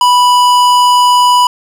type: tone with tanh clipping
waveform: sine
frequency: 986 Hz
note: B5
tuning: 3 cents flat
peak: -7 dBFS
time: 0.01-1.47 s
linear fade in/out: 2 ms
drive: 18 dB
effects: none